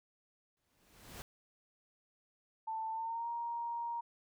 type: noise with exponential growth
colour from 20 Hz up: pink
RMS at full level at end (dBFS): -46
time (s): 0.57-1.22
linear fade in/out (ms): 0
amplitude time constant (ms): 140
type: tone with pitch glide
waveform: sine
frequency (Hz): 887 to 938.1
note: A5 to A#5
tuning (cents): +14 to +11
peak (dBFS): -36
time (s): 2.67-4.01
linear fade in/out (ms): 10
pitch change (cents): +97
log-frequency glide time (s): 2.91-3.28
effects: none